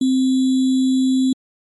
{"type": "tone with sample-and-hold", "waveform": "sine", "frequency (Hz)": 260.5, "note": "C4", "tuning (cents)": -7, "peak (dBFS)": -13, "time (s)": [0.01, 1.33], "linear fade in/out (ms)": 5, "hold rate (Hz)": 3675, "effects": ["MP3 48 kbps"]}